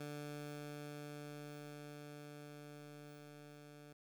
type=tone with level ramp; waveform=15% pulse; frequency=147.1 Hz; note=D3; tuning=3 cents sharp; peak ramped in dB=-38 to -49 dBFS; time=0-3.93 s; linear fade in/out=5 ms; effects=12-bit